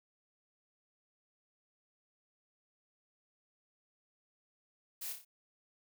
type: noise with echo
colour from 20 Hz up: blue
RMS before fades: -42 dBFS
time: 5.01-5.13 s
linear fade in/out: 10 ms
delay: 30 ms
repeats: 4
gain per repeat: -5 dB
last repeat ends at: 5.25 s
effects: none